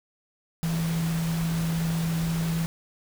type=tone in noise; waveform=sine; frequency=164.81 Hz; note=E3; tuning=in tune; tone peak=-24 dBFS; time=0.63-2.66 s; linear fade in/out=0 ms; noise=pink; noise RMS=-36 dBFS; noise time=0.63-2.66 s; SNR=+9 dB; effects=none